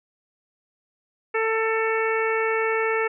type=harmonic tone; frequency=445.3 Hz; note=A4; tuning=21 cents sharp; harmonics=1 / 2 / 3 / 4 / 5 / 6; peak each=-23 / -30 / -29 / -29 / -29 / -35 dBFS; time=1.34-3.08 s; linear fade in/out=10 ms; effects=none